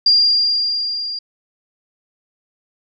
sine tone with level ramp, 4792 Hz, D8, 34 cents sharp, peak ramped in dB -8 to -23 dBFS, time 0.06-1.19 s, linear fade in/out 5 ms, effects none

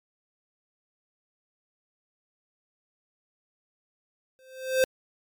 square tone with exponential growth, 521 Hz, C5, 7 cents flat, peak -17 dBFS, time 4.39-4.84 s, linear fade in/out 0 ms, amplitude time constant 96 ms, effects MP3 96 kbps

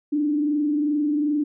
sine tone with frequency modulation, 296.2 Hz, D4, 15 cents sharp, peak -19 dBFS, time 0.12-1.44 s, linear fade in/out 10 ms, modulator 22.6 Hz, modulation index 0.47, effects none

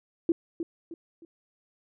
sine tone with echo, 333.9 Hz, E4, 22 cents sharp, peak -19 dBFS, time 0.29-0.32 s, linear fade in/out 2 ms, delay 310 ms, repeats 3, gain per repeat -9 dB, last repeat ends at 1.25 s, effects none

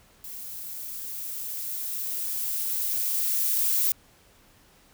violet noise with level ramp, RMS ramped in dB -39 to -23 dBFS, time 0.24-3.92 s, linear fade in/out 2 ms, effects pink hiss -58 dBFS RMS until 4.93 s

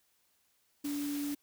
sine tone in noise, 288.3 Hz, D4, 32 cents flat, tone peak -33 dBFS, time 0.84-1.35 s, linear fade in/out 10 ms, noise white, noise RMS -45 dBFS, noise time 0.84-1.35 s, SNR +9 dB, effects white hiss -73 dBFS RMS until 1.42 s

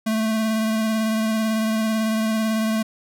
square tone with vibrato, 220 Hz, A3, in tune, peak -20 dBFS, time 0.06-2.83 s, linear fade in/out 10 ms, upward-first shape sine, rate 18 Hz, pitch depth 20 cents each way, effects none

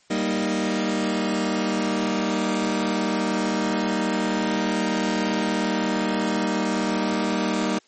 sawtooth chord, Eb major, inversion first, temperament just, 194.45 / 233.3 / 311.1 Hz, G3 / Bb3 / Eb4, -14 / +2 / 0 cents, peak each -22 dBFS, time 0.1-7.79 s, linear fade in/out 10 ms, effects white hiss -59 dBFS RMS until 7.87 s + MP3 32 kbps

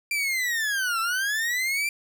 40% pulse linear two-way sweep, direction down then up, 2373 to 1318.5 to 2373 Hz, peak -23 dBFS, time 0.11-1.89 s, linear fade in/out 2 ms, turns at 1 s, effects none

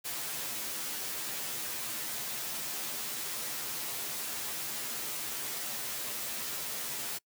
white noise with comb filter, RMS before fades -37 dBFS, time 0.04-7.19 s, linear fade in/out 20 ms, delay 11 ms, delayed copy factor -0.95, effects noise-tail reverb RT60 0.1 s tail -25 dB re dry + high-pass 100 Hz 12 dB/octave

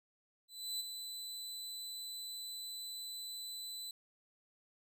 sawtooth tone with ADSR envelope, 4003 Hz, B7, 23 cents sharp, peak -33 dBFS, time 0.48-3.91 s, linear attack 320 ms, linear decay 17 ms, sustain -7 dB, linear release 3 ms, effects none

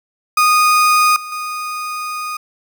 35% pulse tone with level steps, 1236 Hz, D#6, 12 cents flat, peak -8 / -25 / -20 dBFS, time 0.37-2.37 s, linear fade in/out 5 ms, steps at 1.16 / 1.32 s, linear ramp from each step 2 ms, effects none

